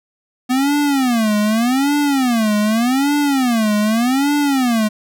square tone with vibrato, 246.9 Hz, B3, in tune, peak -14 dBFS, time 0.49-4.89 s, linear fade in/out 20 ms, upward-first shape sine, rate 0.84 Hz, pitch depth 290 cents each way, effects none

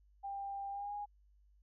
sine tone with pitch glide, 794 to 823 Hz, G5 to G#5, +22 to -16 cents, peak -39 dBFS, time 0.23-1.06 s, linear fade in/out 20 ms, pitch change +62 cents, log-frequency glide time 0.7-0.94 s, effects added 50 Hz sine -64 dBFS peak until 1.62 s

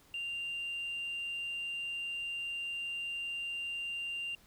sine tone, 2785 Hz, F7, 5 cents flat, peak -34 dBFS, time 0.14-4.35 s, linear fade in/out 2 ms, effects tanh soft clip ceiling -33 dBFS + pink hiss -63 dBFS RMS until 4.46 s

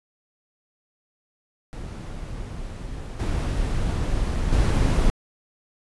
brown noise with level steps, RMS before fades -33 / -24 / -19 dBFS, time 1.73-5.1 s, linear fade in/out 0 ms, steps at 3.19 / 4.52 s, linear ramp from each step 10 ms, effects resampled to 24000 Hz

